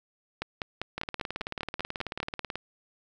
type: two click trains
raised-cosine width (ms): 0.3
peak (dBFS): -17 / -15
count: 30 / 10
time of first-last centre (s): 0.98-2.556 / 0.42-2.202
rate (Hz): 18.4 / 5.05
effects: none